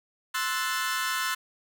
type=chord; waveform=sawtooth; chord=F# half-diminished seventh; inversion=second; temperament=equal; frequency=1046.5 / 1318.5 / 1480 / 1760 Hz; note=C6 / E6 / F#6 / A6; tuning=0 / 0 / 0 / 0 cents; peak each=-29 dBFS; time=0.34-1.35 s; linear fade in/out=10 ms; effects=none